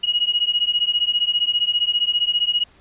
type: beating tone pair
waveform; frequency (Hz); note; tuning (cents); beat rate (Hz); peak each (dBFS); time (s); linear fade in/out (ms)
sine; 2887 / 2902; F#7 / F#7; -43 / -34; 15; -20; 0.03-2.64; 10
effects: pink hiss -53 dBFS RMS until 2.8 s + resampled to 8000 Hz